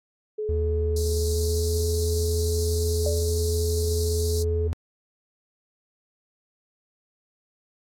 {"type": "tone", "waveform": "sine", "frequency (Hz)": 427.1, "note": "G#4", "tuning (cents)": 48, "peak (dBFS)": -26, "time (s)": [0.38, 4.68], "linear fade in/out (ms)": 10}
{"type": "tone with pitch glide", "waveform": "triangle", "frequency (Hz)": [77.78, 81.08], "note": ["D#2", "E2"], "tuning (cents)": [0, -28], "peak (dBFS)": -21, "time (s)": [0.49, 4.73], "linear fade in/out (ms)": 0, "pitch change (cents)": 72, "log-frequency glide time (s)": [1.3, 1.8]}
{"type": "high-pass noise", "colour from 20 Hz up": "pink", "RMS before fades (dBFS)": -34, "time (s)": [0.96, 4.43], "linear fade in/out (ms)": 5, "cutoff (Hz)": 4000, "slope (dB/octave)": 96}
{"type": "tone with exponential decay", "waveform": "sine", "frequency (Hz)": 587.3, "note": "D5", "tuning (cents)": 0, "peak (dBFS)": -23, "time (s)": [3.06, 3.38], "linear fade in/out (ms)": 2, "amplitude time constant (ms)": 68}
{"effects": ["low-pass 12000 Hz 12 dB/octave", "AAC 64 kbps"]}